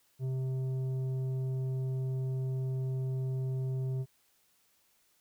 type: tone with tanh clipping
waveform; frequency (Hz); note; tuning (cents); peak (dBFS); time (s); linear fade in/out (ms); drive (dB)
sine; 130.81; C3; 0; -32; 0.19-4.06; 50; 8
effects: white hiss -70 dBFS RMS until 5.2 s